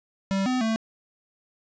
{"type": "tone with pitch steps", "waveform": "square", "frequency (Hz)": [194.3, 254.3, 222.7], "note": ["G3", "C4", "A3"], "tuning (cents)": [-15, -49, 21], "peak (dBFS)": -23, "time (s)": [0.31, 0.76], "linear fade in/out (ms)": 0, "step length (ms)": 150, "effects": ["resampled to 16000 Hz", "9-bit"]}